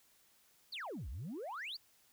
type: exponential two-way sweep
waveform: sine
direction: down then up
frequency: 4911 to 54 to 4911 Hz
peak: -39 dBFS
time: 0.72-1.77 s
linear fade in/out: 10 ms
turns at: 1.09 s
effects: tanh soft clip ceiling -39 dBFS + white hiss -69 dBFS RMS until 2.12 s